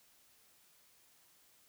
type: silence
effects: white hiss -67 dBFS RMS until 1.68 s